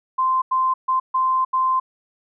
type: tone bursts at uneven times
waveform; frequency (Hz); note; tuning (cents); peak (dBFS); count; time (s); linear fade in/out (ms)
sine; 1040; C6; -11; -16; 5; 0.18-0.42 / 0.51-0.74 / 0.88-1 / 1.14-1.45 / 1.53-1.8; 10
effects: none